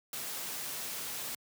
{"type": "noise", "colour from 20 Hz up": "white", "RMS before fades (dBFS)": -39, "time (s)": [0.13, 1.35], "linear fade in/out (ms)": 2, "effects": ["high-pass 100 Hz 12 dB/octave"]}